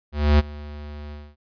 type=tone with ADSR envelope; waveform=square; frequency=73.9 Hz; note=D2; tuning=11 cents sharp; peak=-12 dBFS; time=0.12-1.36 s; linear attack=270 ms; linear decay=25 ms; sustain=-22 dB; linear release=240 ms; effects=resampled to 11025 Hz